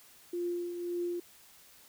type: tone with tremolo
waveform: sine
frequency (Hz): 349.2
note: F4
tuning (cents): 0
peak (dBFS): -30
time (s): 0.33-1.2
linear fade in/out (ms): 5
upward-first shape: triangle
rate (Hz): 1.8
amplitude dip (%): 55
effects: white hiss -58 dBFS RMS until 1.88 s